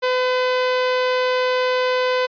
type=tone; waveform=sawtooth; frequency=506 Hz; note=B4; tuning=42 cents sharp; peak=-13 dBFS; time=0.02-2.27 s; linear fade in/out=20 ms; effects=resampled to 11025 Hz